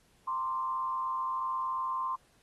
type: tone with frequency modulation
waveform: sine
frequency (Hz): 1046.5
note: C6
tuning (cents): 0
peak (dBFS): -30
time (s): 0.27-2.16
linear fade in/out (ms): 10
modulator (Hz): 122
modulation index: 0.59
effects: pink hiss -67 dBFS RMS until 2.42 s + AAC 32 kbps